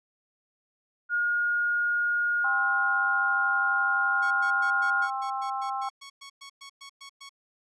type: tone with pitch glide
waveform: sine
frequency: 1430 to 1417.7 Hz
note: F6 to F6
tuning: +41 to +26 cents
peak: -23 dBFS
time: 1.09-5.09 s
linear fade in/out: 50 ms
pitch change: -15 cents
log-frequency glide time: 2.33-3.41 s
type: harmonic tone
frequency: 265.2 Hz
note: C4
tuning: 23 cents sharp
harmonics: 3 / 4 / 5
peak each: -31 / -33 / -35 dBFS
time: 2.44-5.89 s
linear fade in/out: 5 ms
type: tone bursts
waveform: 5% pulse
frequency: 1108.7 Hz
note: C#6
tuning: in tune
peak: -27 dBFS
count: 16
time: 4.22-7.294 s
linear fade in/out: 10 ms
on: 89 ms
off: 110 ms
effects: low-pass 5000 Hz 12 dB/octave